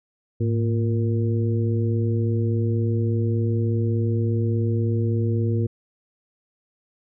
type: harmonic tone with a mistuned harmonic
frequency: 116.54 Hz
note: A#2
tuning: in tune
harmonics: 1 / 2 / 3 / 4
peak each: -20 / -28 / -29 / -32 dBFS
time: 0.4-5.67 s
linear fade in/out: 10 ms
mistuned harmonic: 1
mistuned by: -130 cents
effects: none